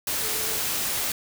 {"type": "tone in noise", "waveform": "sine", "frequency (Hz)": 435.6, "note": "A4", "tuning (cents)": -17, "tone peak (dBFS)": -38, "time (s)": [0.22, 0.59], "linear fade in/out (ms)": 2, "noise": "white", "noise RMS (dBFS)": -27, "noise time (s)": [0.07, 1.12], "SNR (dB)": -14, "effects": []}